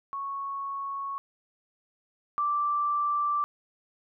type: tone pair in turn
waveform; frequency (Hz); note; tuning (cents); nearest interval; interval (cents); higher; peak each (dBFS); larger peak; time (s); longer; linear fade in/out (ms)
sine; 1106 / 1172.1; C#6 / D6; -4 / -4; minor second; 100; second; -31 / -24; second; 0.13-1.18 / 2.38-3.44; second; 0
effects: none